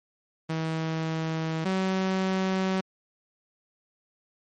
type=tone pair in turn; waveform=sawtooth; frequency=160.7 / 189.14 Hz; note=E3 / F#3; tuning=-44 / +38 cents; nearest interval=minor third; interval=282 cents; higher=second; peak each=-23 / -20 dBFS; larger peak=second; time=0.49-1.65 / 1.65-2.81 s; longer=neither; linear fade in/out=10 ms; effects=low-pass 5000 Hz 12 dB/octave + MP3 48 kbps